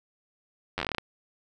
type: slowing click train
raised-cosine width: 0.3 ms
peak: -13 dBFS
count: 11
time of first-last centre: 0.78-0.983 s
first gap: 10 ms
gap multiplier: 1.15
effects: none